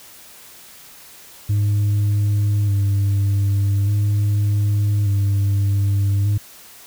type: tone with vibrato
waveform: sine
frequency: 101.4 Hz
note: G#2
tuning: 41 cents flat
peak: -12 dBFS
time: 1.49-6.38 s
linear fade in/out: 10 ms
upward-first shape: square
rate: 0.42 Hz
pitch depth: 27 cents each way
effects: tanh soft clip ceiling -14 dBFS + white hiss -43 dBFS RMS until 6.86 s